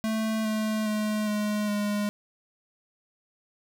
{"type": "tone with pitch steps", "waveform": "square", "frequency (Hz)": [220, 216.6, 213.2, 209.9, 206.7], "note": ["A3", "A3", "G#3", "G#3", "G#3"], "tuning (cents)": [0, -27, 46, 19, -8], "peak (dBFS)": -26, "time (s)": [0.04, 2.09], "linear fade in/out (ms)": 0, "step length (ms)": 410, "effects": []}